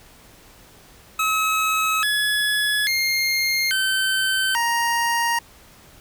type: tone with pitch steps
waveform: 25% pulse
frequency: 1284 / 1696 / 2125 / 1541 / 937 Hz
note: E6 / G#6 / C7 / G6 / A#5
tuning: -46 / +36 / +26 / -30 / +9 cents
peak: -15 dBFS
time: 1.19-5.39 s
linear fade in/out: 5 ms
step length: 840 ms
effects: pink hiss -49 dBFS RMS until 6 s

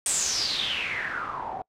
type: noise with low-pass filter sweep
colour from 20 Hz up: white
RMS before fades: -29 dBFS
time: 0.06-1.62 s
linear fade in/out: 2 ms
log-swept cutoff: 8800 to 700 Hz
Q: 7
effects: noise-tail reverb RT60 0.1 s tail -26 dB re dry

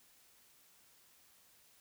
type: silence
effects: white hiss -66 dBFS RMS until 1.8 s

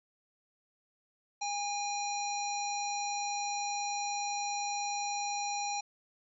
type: harmonic tone with a mistuned harmonic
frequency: 817 Hz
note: G#5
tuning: 29 cents flat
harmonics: 1 / 3 / 5 / 7 / 9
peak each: -34 / -42 / -42 / -40 / -47 dBFS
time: 1.41-5.81 s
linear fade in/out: 10 ms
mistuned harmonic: 9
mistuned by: -62 cents
effects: none

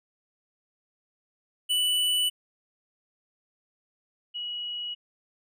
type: tone pair in turn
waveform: square / sine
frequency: 2971 / 2915 Hz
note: F#7 / F#7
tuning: +6 / -26 cents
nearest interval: unison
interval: 32 cents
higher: first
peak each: -23 / -31 dBFS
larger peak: first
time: 1.69-2.3 / 4.34-4.95 s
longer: neither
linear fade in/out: 20 ms
effects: none

